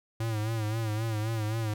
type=tone with vibrato; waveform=square; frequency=110 Hz; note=A2; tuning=in tune; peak=-29 dBFS; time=0.2-1.74 s; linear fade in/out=5 ms; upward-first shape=sine; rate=3.8 Hz; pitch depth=71 cents each way; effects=none